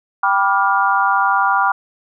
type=chord; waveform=sine; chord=G dominant seventh; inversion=none; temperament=just; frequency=784 / 980 / 1176 / 1411.2 Hz; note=G5 / B5 / D6 / F6; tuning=0 / -14 / +2 / +18 cents; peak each=-18 dBFS; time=0.23-1.72 s; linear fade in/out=5 ms; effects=none